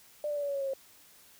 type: tone with pitch steps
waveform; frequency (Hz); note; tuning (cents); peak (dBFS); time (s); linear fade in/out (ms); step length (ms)
sine; 595 / 586.5 / 578.1 / 569.8 / 561.6 / 553.6 / 545.6 / 537.8; D5 / D5 / D5 / C#5 / C#5 / C#5 / C#5 / C5; +22 / -2 / -27 / +48 / +22 / -2 / -28 / +47; -30; 0.24-0.736; 2; 62
effects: white hiss -58 dBFS RMS until 1.39 s